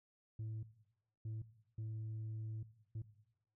sine tone bursts at uneven times, 109.9 Hz, A2, 2 cents flat, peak -38 dBFS, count 4, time 0.39-0.63 / 1.25-1.42 / 1.78-2.63 / 2.95-3.02 s, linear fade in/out 5 ms, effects noise-tail reverb RT60 0.9 s tail -18 dB re dry + tanh soft clip ceiling -40 dBFS

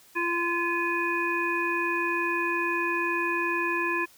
harmonic tone with a mistuned harmonic, 342.8 Hz, F4, 32 cents flat, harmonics 1 / 3 / 5 / 7, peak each -30 / -30 / -30 / -30 dBFS, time 0.15-4.06 s, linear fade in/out 20 ms, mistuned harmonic 7, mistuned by +59 cents, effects white hiss -56 dBFS RMS until 4.17 s

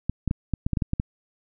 clicks, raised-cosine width 5 ms, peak -11 dBFS, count 10, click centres 0.096 / 0.277 / 0.311 / 0.537 / 0.665 / 0.733 / 0.772 / 0.822 / 0.934 / 0.999 s, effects none

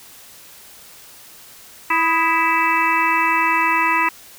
harmonic tone with a mistuned harmonic, 329.6 Hz, E4, in tune, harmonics 1 / 3 / 4 / 5 / 6 / 7 / 8, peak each -28 / -18 / -23 / -28 / -21 / -27 / -22 dBFS, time 1.9-4.09 s, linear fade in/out 5 ms, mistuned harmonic 4, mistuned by -82 cents, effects white hiss -43 dBFS RMS until 4.38 s

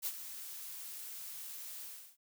blue noise with ADSR envelope, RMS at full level -35 dBFS, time 0.02-2.17 s, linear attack 42 ms, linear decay 52 ms, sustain -11 dB, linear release 330 ms, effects none

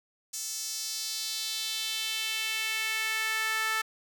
sawtooth tone with high-pass filter sweep, 440 Hz, A4, in tune, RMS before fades -32 dBFS, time 0.33-3.82 s, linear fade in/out 10 ms, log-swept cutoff 6400 to 1500 Hz, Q 2.2, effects none

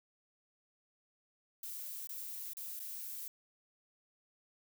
violet noise with dropouts, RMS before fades -44 dBFS, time 1.63-3.28 s, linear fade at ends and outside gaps 2 ms, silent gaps 2.072-2.092 / 2.534-2.569 / 2.794-2.8 s, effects none

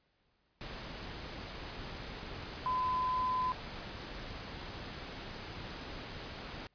sine tone in noise, 1014 Hz, B5, 45 cents sharp, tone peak -30 dBFS, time 2.66-3.52 s, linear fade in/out 0 ms, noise pink, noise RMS -44 dBFS, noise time 0.61-6.67 s, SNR +11 dB, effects pink hiss -75 dBFS RMS until 6.74 s + resampled to 11025 Hz

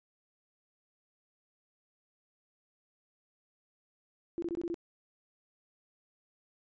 sine tone bursts, 340.2 Hz, F4, 45 cents flat, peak -32 dBFS, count 6, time 4.38-4.743 s, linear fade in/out 0 ms, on 43 ms, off 21 ms, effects resampled to 16000 Hz

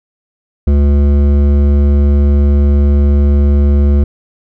sine tone with hard clipping, 71.4 Hz, D2, 48 cents flat, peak -8 dBFS, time 0.67-4.04 s, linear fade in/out 5 ms, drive 12 dB, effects none

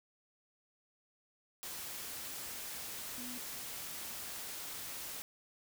sine tone in noise, 246.9 Hz, B3, in tune, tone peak -46 dBFS, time 3.18-3.38 s, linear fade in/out 0 ms, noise white, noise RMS -44 dBFS, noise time 1.63-5.22 s, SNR -5 dB, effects none

